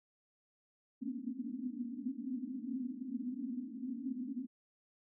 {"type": "band-pass noise", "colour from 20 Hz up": "white", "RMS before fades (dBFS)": -41, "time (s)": [1.01, 4.47], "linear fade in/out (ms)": 20, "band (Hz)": [230, 270], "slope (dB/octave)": 96, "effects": []}